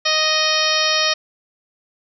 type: harmonic tone with a mistuned harmonic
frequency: 622.3 Hz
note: D#5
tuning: in tune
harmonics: 1 / 2 / 3 / 4 / 5 / 6 / 7 / 8 / 9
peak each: -24 / -24 / -24 / -24 / -24 / -24 / -24 / -24 / -24 dBFS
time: 0.05-1.14 s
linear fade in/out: 10 ms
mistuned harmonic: 8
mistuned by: +33 cents
effects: none